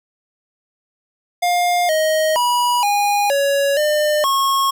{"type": "tone with pitch steps", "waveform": "square", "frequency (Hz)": [707, 627, 972, 818, 560, 602, 1091], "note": ["F5", "D#5", "B5", "G#5", "C#5", "D5", "C#6"], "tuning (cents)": [21, 13, -28, -26, 18, 43, -28], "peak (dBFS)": -15, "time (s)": [1.42, 4.71], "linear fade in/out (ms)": 10, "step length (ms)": 470, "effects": []}